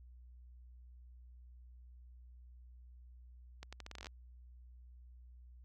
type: accelerating click train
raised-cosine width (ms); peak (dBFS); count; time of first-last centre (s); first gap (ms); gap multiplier
0.2; -30; 12; 3.63-4.069; 96; 0.8
effects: added 61 Hz sine -54 dBFS peak until 5.64 s